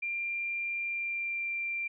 sine tone with pitch glide, 2383 to 2367 Hz, D7 to D7, +25 to +13 cents, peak -31 dBFS, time 0.02-1.88 s, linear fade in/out 10 ms, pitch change -12 cents, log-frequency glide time 0.84-1.51 s, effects none

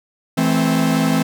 45% pulse chord, A minor, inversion second, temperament equal with one note detuned, 164.81 / 216.6 / 261.6 Hz, E3 / A3 / C4, 0 / -27 / 0 cents, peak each -19 / -20 / -18 dBFS, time 0.37-1.23 s, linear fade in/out 10 ms, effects none

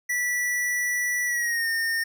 square tone with pitch glide, 1958 to 1826.9 Hz, B6 to A#6, -15 to -35 cents, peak -24 dBFS, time 0.09-2.04 s, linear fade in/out 10 ms, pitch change -120 cents, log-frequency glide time 1.26-1.68 s, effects none

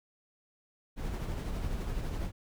brown noise with tremolo, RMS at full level -33 dBFS, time 0.96-2.32 s, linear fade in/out 50 ms, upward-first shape triangle, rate 12 Hz, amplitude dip 40%, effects none

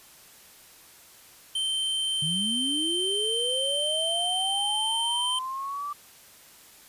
square tone, 3112 Hz, G7, 13 cents flat, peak -26 dBFS, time 1.55-5.39 s, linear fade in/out 5 ms
sine linear sweep, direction up, 146.83 to 1174.7 Hz, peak -30 dBFS, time 2.22-5.93 s, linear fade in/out 5 ms
effects white hiss -52 dBFS RMS until 6.88 s + resampled to 32000 Hz

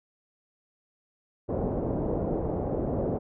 white low-pass noise, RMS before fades -29 dBFS, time 1.48-3.19 s, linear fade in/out 20 ms, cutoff 580 Hz, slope 24 dB/octave, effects none

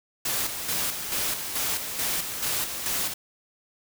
white noise with tremolo, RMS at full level -27 dBFS, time 0.25-3.14 s, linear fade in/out 5 ms, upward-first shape square, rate 2.3 Hz, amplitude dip 50%, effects none

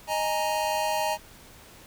square chord, D# suspended fourth, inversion none, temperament equal with one note detuned, 622.3 / 834 / 932.3 Hz, D#5 / G#5 / A#5, 0 / +7 / 0 cents, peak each -30 dBFS, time 0.07-1.18 s, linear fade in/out 50 ms, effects pink hiss -50 dBFS RMS until 1.86 s

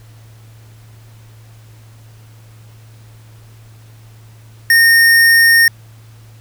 square tone, 1839 Hz, A#6, 24 cents flat, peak -7 dBFS, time 4.7-5.68 s, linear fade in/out 2 ms, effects added 111 Hz sine -38 dBFS peak until 6.4 s + pink hiss -49 dBFS RMS until 6.4 s

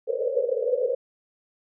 white band-pass noise, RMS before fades -25 dBFS, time 0.07-0.95 s, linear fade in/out 10 ms, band 460 to 540 Hz, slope 96 dB/octave, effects none

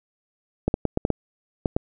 clicks, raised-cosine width 2 ms, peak -7 dBFS, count 8, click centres 0.68 / 0.741 / 0.853 / 0.974 / 1.051 / 1.103 / 1.658 / 1.765 s, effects none

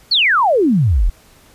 sine exponential sweep, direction down, 4612 to 34.65 Hz, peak -10 dBFS, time 0.11-1.1 s, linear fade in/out 10 ms, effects pink hiss -48 dBFS RMS until 1.54 s + resampled to 32000 Hz

